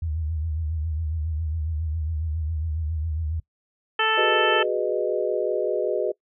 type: tone with vibrato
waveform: sine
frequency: 79 Hz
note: D#2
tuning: 27 cents sharp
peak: -24 dBFS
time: 0.02-3.4 s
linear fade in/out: 5 ms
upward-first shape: triangle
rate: 7.3 Hz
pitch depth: 110 cents each way
type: harmonic tone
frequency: 440 Hz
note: A4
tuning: in tune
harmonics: 1 / 2 / 3 / 4 / 5 / 6 / 7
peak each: -28 / -26 / -25 / -25 / -36 / -27 / -26 dBFS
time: 3.99-4.63 s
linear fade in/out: 5 ms
type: chord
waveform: sine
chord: G# minor seventh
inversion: third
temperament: equal with one note detuned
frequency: 370 / 415.3 / 493.9 / 616.2 Hz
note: F#4 / G#4 / B4 / D#5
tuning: 0 / 0 / 0 / -17 cents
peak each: -27 dBFS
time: 4.17-6.12 s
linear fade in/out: 10 ms
effects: noise-tail reverb RT60 0.1 s tail -23 dB re dry